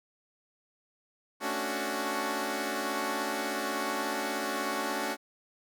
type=chord; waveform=10% pulse; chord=D major seventh; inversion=second; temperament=equal; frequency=220 / 277.2 / 293.7 / 370 Hz; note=A3 / C#4 / D4 / F#4; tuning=0 / 0 / 0 / 0 cents; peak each=-29 / -27 / -29 / -27 dBFS; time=1.4-5.17 s; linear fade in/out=50 ms; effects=none